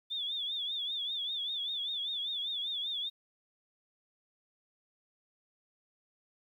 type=tone with vibrato; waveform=sine; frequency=3500 Hz; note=A7; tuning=10 cents flat; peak=-33 dBFS; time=0.1-3.1 s; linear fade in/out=20 ms; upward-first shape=triangle; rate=5.1 Hz; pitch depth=120 cents each way; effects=11-bit